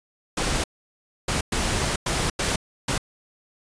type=noise bursts at uneven times; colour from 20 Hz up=pink; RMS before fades=-24 dBFS; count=6; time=0.37-0.64 / 1.28-1.41 / 1.52-1.96 / 2.06-2.3 / 2.39-2.56 / 2.88-2.98 s; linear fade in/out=5 ms; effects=resampled to 22050 Hz

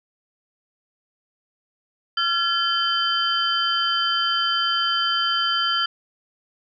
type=tone cluster; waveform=sine; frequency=1369 / 1697 / 3090 / 4754 Hz; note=F6 / G#6 / G7 / D8; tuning=-35 / +37 / -26 / +20 cents; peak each=-23 / -30 / -22 / -29 dBFS; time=2.17-5.86 s; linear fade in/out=5 ms; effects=none

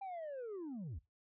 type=linear sweep; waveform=sine; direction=down; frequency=800 to 61 Hz; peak=-39 dBFS; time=0.01-0.99 s; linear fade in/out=10 ms; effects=noise-tail reverb RT60 0.2 s tail -20 dB re dry + tanh soft clip ceiling -41 dBFS

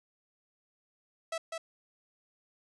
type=tone with echo; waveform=sawtooth; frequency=655 Hz; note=E5; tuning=11 cents flat; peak=-29 dBFS; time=1.32-1.38 s; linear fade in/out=5 ms; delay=200 ms; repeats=1; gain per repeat=-3 dB; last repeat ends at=1.58 s; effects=resampled to 22050 Hz + 11-bit

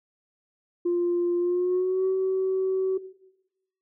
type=tone with pitch glide; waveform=sine; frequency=349.2 to 378.6 Hz; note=F4 to F#4; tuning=0 to +40 cents; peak=-20 dBFS; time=0.85-2.98 s; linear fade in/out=10 ms; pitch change=+140 cents; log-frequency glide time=1.38-2.06 s; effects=noise-tail reverb RT60 0.9 s tail -17 dB re dry + tanh soft clip ceiling -18 dBFS

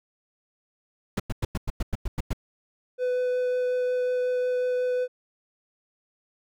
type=noise bursts; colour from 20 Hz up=brown; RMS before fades=-25 dBFS; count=10; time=1.17-2.332 s; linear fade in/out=5 ms; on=28 ms; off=98 ms
type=tone with vibrato; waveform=triangle; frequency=500 Hz; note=B4; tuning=21 cents sharp; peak=-21 dBFS; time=2.98-5.08 s; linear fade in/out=50 ms; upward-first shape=triangle; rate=5.5 Hz; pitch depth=8 cents each way
effects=none

